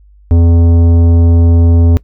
sine tone with tanh clipping, 84.4 Hz, E2, 41 cents sharp, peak -6 dBFS, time 0.31-1.97 s, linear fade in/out 0 ms, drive 13 dB, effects noise-tail reverb RT60 0.1 s tail -21 dB re dry + added 50 Hz sine -39 dBFS peak until 2.03 s

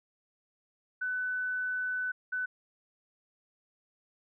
sine tone bursts at uneven times, 1500 Hz, F#6, 23 cents sharp, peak -30 dBFS, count 2, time 1.01-2.12 / 2.32-2.46 s, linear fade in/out 10 ms, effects none

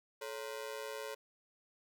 sawtooth ring-modulated tone, 493.9 Hz, B4, in tune, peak -34 dBFS, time 0.21-1.15 s, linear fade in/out 10 ms, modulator 59.8 Hz, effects none

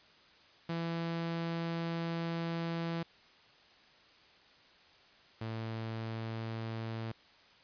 sawtooth tone pair in turn, 167.1 / 112.46 Hz, E3 / A2, +24 / +38 cents, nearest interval perfect fifth, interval 686 cents, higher first, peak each -30 / -33 dBFS, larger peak first, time 0.69-3.03 / 5.41-7.12 s, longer first, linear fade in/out 5 ms, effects white hiss -61 dBFS RMS until 7.63 s + resampled to 11025 Hz

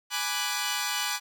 10% pulse chord, G# half-diminished seventh, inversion none, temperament equal, 830.6 / 987.8 / 1174.7 / 1480 Hz, G#5 / B5 / D6 / F#6, 0 / 0 / 0 / 0 cents, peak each -25 dBFS, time 0.1-1.2 s, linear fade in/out 50 ms, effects none

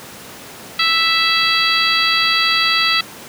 harmonic tone, 659.3 Hz, E5, in tune, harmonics 2 / 3 / 4 / 5 / 6 / 7, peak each -20 / -20 / -20 / -20 / -20 / -20 dBFS, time 0.79-3.01 s, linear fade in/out 5 ms, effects pink hiss -35 dBFS RMS until 3.28 s + high-pass 150 Hz 12 dB/octave

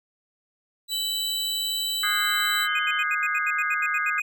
sawtooth tone, 3951 Hz, B7, in tune, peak -23 dBFS, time 0.88-2.68 s, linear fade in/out 50 ms
sine tone with pitch glide, 3026 to 3066 Hz, F#7 to G7, +38 to -39 cents, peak -31 dBFS, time 0.91-3.04 s, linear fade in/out 20 ms, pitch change +23 cents, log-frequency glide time 1.55-2.55 s
sine chord, Ab dominant seventh, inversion second, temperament equal with one note detuned, 1244.5 / 1480 / 1633.6 / 2093 Hz, Eb6 / Gb6 / Ab6 / C7, 0 / 0 / -29 / 0 cents, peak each -28 / -31 / -27 / -30 dBFS, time 2.03-4.2 s, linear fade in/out 5 ms
triangle tone bursts, 2489 Hz, D#7, in tune, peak -23 dBFS, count 13, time 2.75-4.22 s, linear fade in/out 5 ms, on 42 ms, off 77 ms
effects none

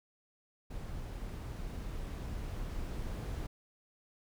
brown noise with level ramp, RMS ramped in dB -42 to -38 dBFS, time 0.7-3.47 s, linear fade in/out 10 ms, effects none

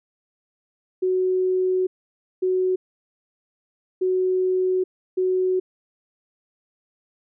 sine tone bursts at uneven times, 370.7 Hz, F#4, 3 cents sharp, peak -18 dBFS, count 4, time 1.02-1.87 / 2.42-2.76 / 4.01-4.84 / 5.17-5.6 s, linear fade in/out 10 ms, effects none

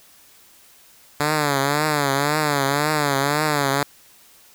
5% pulse tone with vibrato, 145.3 Hz, D3, 18 cents flat, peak -7 dBFS, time 1.2-3.83 s, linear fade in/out 2 ms, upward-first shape triangle, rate 1.9 Hz, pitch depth 120 cents each way, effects white hiss -51 dBFS RMS until 4.54 s

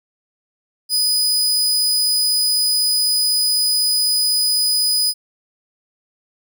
sawtooth tone, 4978 Hz, D#8, in tune, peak -12 dBFS, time 0.89-5.14 s, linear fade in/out 50 ms, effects none

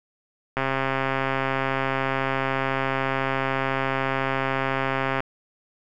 click train, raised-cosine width 0.5 ms, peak -9 dBFS, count 622, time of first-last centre 0.57-5.204 s, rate 134 Hz, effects none

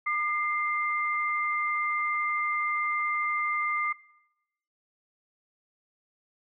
sine tone pair together, 1205.9 / 2093 Hz, D6 / C7, +45 / 0 cents, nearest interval minor seventh, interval 955 cents, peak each -28 dBFS, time 0.06-3.93 s, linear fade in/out 10 ms, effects noise-tail reverb RT60 0.9 s tail -22 dB re dry

